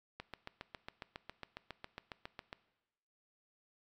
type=click train; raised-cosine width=0.3 ms; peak=-27 dBFS; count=18; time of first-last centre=0.2-2.529 s; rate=7.3 Hz; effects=noise-tail reverb RT60 1.0 s tail -18 dB re dry + MP3 96 kbps